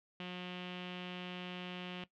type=tone with low-pass filter; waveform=sawtooth; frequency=180 Hz; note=F#3; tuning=47 cents flat; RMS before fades=-44 dBFS; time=0.2-2.04 s; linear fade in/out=2 ms; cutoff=3000 Hz; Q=5.4; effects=noise-tail reverb RT60 0.1 s tail -17 dB re dry